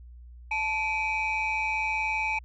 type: tone cluster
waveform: sine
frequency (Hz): 875 / 2322 / 2503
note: A5 / D7 / D#7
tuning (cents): -10 / -20 / +10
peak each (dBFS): -29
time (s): 0.51-2.39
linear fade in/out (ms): 5
effects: tanh soft clip ceiling -20 dBFS + added 60 Hz sine -44 dBFS peak until 2.44 s